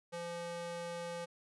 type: tone with high-pass filter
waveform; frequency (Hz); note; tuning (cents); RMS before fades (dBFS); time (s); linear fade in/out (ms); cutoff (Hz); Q
square; 171.5; F3; -31; -42; 0.12-1.26; 20; 390; 1.9
effects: resampled to 24000 Hz